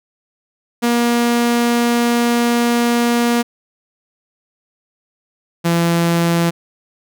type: tone pair in turn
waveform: sawtooth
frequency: 237.6 / 169.32 Hz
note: A#3 / E3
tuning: +33 / +47 cents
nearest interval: tritone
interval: 586 cents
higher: first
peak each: -9 dBFS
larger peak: neither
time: 0.82-3.43 / 5.64-6.51 s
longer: first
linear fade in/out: 20 ms
effects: none